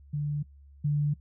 sine tone pair in turn, 146.83 / 146.83 Hz, D3 / D3, 0 / 0 cents, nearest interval unison, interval 0 cents, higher neither, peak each -27 / -23 dBFS, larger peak second, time 0.13-0.43 / 0.84-1.14 s, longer neither, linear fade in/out 10 ms, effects noise-tail reverb RT60 0.1 s tail -21 dB re dry + added 70 Hz sine -50 dBFS peak until 1.2 s

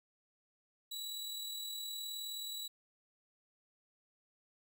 sawtooth tone with amplitude modulation, 3918 Hz, B7, 15 cents flat, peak -36 dBFS, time 0.91-2.68 s, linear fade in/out 10 ms, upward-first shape sine, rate 39.2 Hz, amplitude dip 35%, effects none

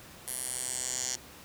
10% pulse tone with band-pass filter sweep, 127.1 Hz, C3, 50 cents flat, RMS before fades -35 dBFS, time 0.27-1.16 s, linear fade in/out 10 ms, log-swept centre 11000 to 6300 Hz, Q 4.3, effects pink hiss -50 dBFS RMS until 1.44 s + high-pass 60 Hz 12 dB/octave

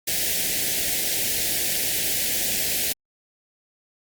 white band-stop noise, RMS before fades -24 dBFS, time 0.07-2.93 s, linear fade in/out 10 ms, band 750 to 1700 Hz, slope 48 dB/octave, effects Opus 48 kbps

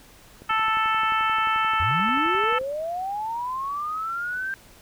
click train, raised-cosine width 2 ms, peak -30 dBFS, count 26, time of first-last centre 0.42-2.613 s, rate 11.4 Hz
harmonic tone, 440 Hz, A4, in tune, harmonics 2 / 3 / 4 / 5 / 6 / 7, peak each -27 / -22 / -30 / -32 / -31 / -34 dBFS, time 0.49-2.59 s, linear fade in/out 10 ms
sine linear sweep, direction up, 73.42 to 1588 Hz, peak -26 dBFS, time 1.8-4.54 s, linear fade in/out 0 ms
effects pink hiss -51 dBFS RMS until 4.81 s

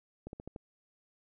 slowing click train, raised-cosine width 2 ms, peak -29 dBFS, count 5, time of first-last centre 0.27-0.562 s, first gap 61 ms, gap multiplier 1.12, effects none

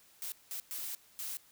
blue noise bursts at uneven times, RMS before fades -40 dBFS, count 4, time 0.22-0.32 / 0.51-0.6 / 0.71-0.95 / 1.19-1.37 s, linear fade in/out 0 ms, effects white hiss -63 dBFS RMS until 1.51 s

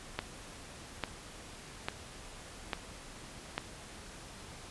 click train, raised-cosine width 0.3 ms, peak -16 dBFS, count 5, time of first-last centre 0.19-3.58 s, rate 1.18 Hz, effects pink hiss -49 dBFS RMS until 4.7 s + resampled to 24000 Hz

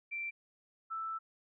sine tone pair in turn, 2349 / 1321.8 Hz, D7 / E6, 0 / +4 cents, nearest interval minor seventh, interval 996 cents, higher first, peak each -36 / -36 dBFS, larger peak neither, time 0.11-0.31 / 0.9-1.19 s, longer second, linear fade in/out 20 ms, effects none

